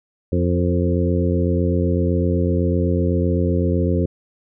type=harmonic tone with a mistuned harmonic; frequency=87.9 Hz; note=F2; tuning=12 cents sharp; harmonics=1 / 2 / 3 / 4 / 5 / 6; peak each=-19 / -22 / -24 / -25 / -26 / -27 dBFS; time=0.32-4.06 s; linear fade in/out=5 ms; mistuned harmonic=5; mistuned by=+24 cents; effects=none